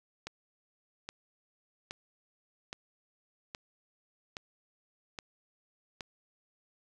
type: click train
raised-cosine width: 0.2 ms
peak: -22 dBFS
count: 8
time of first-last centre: 0.27-6.008 s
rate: 1.22 Hz
effects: none